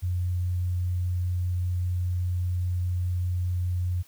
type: tone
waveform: sine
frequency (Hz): 89.5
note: F2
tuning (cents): +43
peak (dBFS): -24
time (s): 0.02-4.03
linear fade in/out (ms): 20
effects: white hiss -57 dBFS RMS until 4.07 s